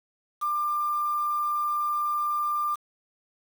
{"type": "tone with quantisation", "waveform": "sine", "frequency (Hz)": 1192, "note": "D6", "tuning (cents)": 25, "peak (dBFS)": -24, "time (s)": [0.41, 2.76], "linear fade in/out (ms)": 20, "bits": 7, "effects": []}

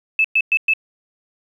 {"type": "tone bursts", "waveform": "sine", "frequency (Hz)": 2617, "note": "E7", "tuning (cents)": -13, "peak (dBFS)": -12, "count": 4, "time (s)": [0.19, 0.736], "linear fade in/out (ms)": 2, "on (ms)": 54, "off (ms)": 110, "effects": ["8-bit"]}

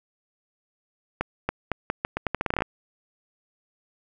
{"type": "accelerating click train", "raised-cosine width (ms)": 0.5, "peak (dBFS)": -9, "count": 16, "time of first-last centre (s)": [1.21, 2.621], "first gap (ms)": 280, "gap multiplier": 0.81, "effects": []}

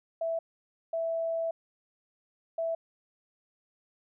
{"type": "tone bursts at uneven times", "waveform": "sine", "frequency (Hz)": 659.3, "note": "E5", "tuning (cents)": 0, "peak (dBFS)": -28, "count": 3, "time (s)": [[0.21, 0.39], [0.93, 1.51], [2.58, 2.75]], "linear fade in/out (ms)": 5, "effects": []}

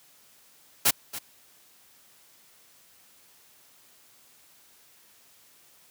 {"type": "noise with echo", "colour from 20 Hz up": "white", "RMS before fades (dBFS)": -20, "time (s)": [0.85, 0.91], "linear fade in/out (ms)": 10, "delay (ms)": 280, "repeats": 1, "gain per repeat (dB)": -15, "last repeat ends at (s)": 1.19, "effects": ["white hiss -58 dBFS RMS until 5.9 s", "high-pass 80 Hz 12 dB/octave"]}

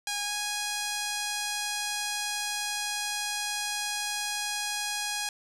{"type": "tone with pitch glide", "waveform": "5% pulse", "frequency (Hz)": [821, 828.6], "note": ["G#5", "G#5"], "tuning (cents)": [-20, -4], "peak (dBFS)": -17, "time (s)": [0.07, 5.29], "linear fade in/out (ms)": 2, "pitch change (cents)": 16, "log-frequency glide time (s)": [0.24, 0.32], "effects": ["low-pass 10000 Hz 12 dB/octave", "8-bit"]}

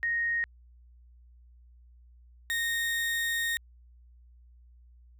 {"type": "tone pair in turn", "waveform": ["sine", "35% pulse"], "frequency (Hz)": [1864.7, 1852.9], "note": ["A#6", "A#6"], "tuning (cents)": [0, -11], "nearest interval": "unison", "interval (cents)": 11, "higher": "first", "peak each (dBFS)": -26, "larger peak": "neither", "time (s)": [[0.03, 0.44], [2.5, 3.57]], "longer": "second", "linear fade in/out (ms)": 0, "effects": ["added 60 Hz sine -53 dBFS peak until 5.19 s"]}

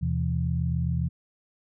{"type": "tone cluster", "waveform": "sine", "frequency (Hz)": [79.4, 127, 166.5], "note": ["D#2", "B2", "E3"], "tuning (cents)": [36, 49, 18], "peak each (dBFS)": -28, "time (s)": [0.01, 1.09], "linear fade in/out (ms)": 20, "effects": []}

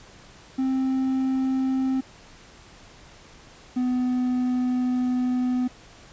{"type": "tone pair in turn", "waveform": "triangle", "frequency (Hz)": [263, 250.7], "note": ["C4", "B3"], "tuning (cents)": [9, 26], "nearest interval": "minor second", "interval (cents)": 83, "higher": "first", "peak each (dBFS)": -19, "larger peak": "neither", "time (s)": [[0.58, 2.01], [3.76, 5.68]], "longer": "second", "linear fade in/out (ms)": 10, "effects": ["pink hiss -49 dBFS RMS until 6.12 s", "resampled to 16000 Hz"]}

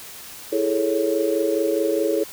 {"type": "chord", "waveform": "sine", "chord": "A major seventh", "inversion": "second", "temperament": "equal", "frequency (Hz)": [329.6, 415.3, 440, 554.4], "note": ["E4", "G#4", "A4", "C#5"], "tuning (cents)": [0, 0, 0, 0], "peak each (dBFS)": -24, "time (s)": [0.52, 2.24], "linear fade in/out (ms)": 10, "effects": ["white hiss -39 dBFS RMS until 2.32 s"]}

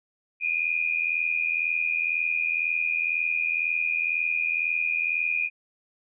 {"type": "tone pair together", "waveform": "sine", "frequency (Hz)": [2407, 2489], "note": ["D7", "D#7"], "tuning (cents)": [42, 0], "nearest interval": "minor second", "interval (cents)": 58, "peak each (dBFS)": -26, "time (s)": [0.4, 5.5], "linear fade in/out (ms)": 50, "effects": []}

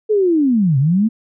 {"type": "linear two-way sweep", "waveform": "sine", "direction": "down then up", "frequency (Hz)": [440, 127.4, 230.6], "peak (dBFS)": -11, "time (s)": [0.09, 1.09], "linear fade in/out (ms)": 20, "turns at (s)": 0.78, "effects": []}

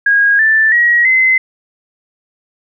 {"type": "tone with pitch steps", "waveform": "sine", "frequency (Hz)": [1638, 1765.7, 1903.4, 2052], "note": ["G#6", "A6", "A#6", "C7"], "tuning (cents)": [-24, 6, 36, -34], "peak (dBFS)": -7, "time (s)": [0.06, 1.38], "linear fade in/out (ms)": 5, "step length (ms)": 330, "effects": []}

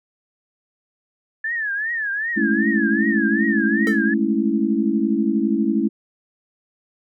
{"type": "tone with vibrato", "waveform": "sine", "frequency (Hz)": 1737, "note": "A6", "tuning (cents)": -23, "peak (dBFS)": -21, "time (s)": [1.44, 4.14], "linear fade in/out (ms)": 5, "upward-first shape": "triangle", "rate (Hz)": 2.6, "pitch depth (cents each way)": 170}
{"type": "chord", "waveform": "sine", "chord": "A major seventh", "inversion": "third", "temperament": "equal", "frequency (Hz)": [207.7, 220, 277.2, 329.6], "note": ["G#3", "A3", "C#4", "E4"], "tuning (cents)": [0, 0, 0, 0], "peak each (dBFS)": [-23, -21, -23, -22], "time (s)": [2.36, 5.89], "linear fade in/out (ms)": 20}
{"type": "tone with exponential decay", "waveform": "square", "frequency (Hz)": 440, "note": "A4", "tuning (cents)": 0, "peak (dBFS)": -21, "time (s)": [3.87, 4.03], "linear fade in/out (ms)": 1, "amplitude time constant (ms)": 33}
{"effects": []}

